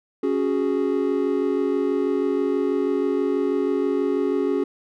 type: chord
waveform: triangle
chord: C# suspended fourth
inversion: none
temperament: just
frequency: 277.2 / 369.6 / 415.8 Hz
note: C#4 / F#4 / G#4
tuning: 0 / -2 / +2 cents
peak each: -22 dBFS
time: 0.23-4.64 s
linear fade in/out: 5 ms
effects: none